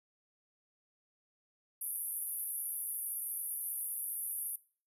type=band-pass noise; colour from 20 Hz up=white; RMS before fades=-39 dBFS; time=1.81-4.56 s; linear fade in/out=5 ms; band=9800 to 13000 Hz; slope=96 dB/octave; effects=noise-tail reverb RT60 0.4 s tail -20 dB re dry